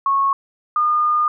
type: tone pair in turn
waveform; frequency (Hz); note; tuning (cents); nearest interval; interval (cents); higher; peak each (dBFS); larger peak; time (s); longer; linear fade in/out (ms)
sine; 1099 / 1217; C#6 / D#6; -15 / -39; major second; 176; second; -14; neither; 0.06-0.33 / 0.76-1.28; second; 2
effects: none